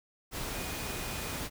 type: tone in noise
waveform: sine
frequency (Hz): 2470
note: D#7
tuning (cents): -13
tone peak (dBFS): -47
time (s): 0.51-1.4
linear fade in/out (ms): 50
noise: pink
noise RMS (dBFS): -37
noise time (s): 0.31-1.5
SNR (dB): -13
effects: none